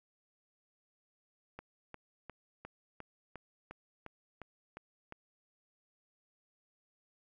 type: click train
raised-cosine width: 0.5 ms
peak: -30 dBFS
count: 11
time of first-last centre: 1.59-5.124 s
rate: 2.83 Hz
effects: 12-bit